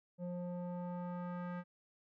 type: tone with low-pass filter sweep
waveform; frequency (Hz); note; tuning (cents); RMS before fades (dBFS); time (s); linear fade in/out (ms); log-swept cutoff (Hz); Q
square; 177.1; F3; +24; -42; 0.18-1.64; 50; 510 to 1600; 1.9
effects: none